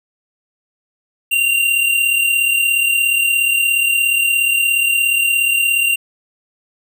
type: tone pair together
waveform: square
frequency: 2769 / 2806 Hz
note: F7 / F7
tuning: -15 / +8 cents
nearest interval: unison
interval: 23 cents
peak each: -14 / -22 dBFS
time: 1.31-5.96 s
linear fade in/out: 10 ms
effects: none